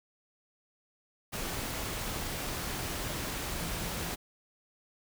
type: tone in noise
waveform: sine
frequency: 168.8 Hz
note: E3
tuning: 41 cents sharp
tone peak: -43 dBFS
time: 3.6-4.11 s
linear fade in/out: 20 ms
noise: pink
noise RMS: -36 dBFS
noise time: 1.32-4.16 s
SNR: -10 dB
effects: none